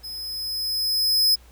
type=tone with level ramp; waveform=45% pulse; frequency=5100 Hz; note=D#8; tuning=42 cents sharp; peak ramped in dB=-33 to -15 dBFS; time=0.03-1.36 s; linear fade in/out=20 ms; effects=added 60 Hz sine -48 dBFS peak until 1.51 s + pink hiss -55 dBFS RMS until 1.51 s